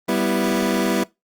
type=chord; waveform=25% pulse; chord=E minor; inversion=first; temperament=equal; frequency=196 / 246.9 / 329.6 Hz; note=G3 / B3 / E4; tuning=0 / 0 / 0 cents; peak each=-19 dBFS; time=0.08-1.04 s; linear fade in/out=10 ms; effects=noise-tail reverb RT60 0.2 s tail -21 dB re dry + Opus 32 kbps